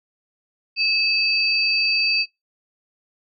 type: tone pair together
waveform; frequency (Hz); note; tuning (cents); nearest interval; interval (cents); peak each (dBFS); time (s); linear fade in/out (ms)
sine; 2598 / 4629; E7 / D8; -26 / -26; minor seventh; 1000; -20; 0.76-2.26; 50
effects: noise-tail reverb RT60 0.2 s tail -22 dB re dry